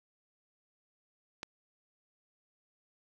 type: click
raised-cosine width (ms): 0.2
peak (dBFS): -21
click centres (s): 1.431
effects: none